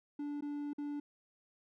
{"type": "tone with dropouts", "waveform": "triangle", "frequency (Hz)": 290.8, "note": "D4", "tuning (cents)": -17, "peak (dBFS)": -35, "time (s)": [0.19, 1], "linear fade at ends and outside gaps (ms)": 5, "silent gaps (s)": [[0.409, 0.422], [0.733, 0.782]], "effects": []}